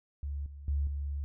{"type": "tone with level steps", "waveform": "sine", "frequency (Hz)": 71.2, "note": "C#2", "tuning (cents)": 47, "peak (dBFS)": [-33, -43, -27, -32], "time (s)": [0.23, 1.24], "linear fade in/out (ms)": 0, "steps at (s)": [0.46, 0.68, 0.87], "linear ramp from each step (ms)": 2, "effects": []}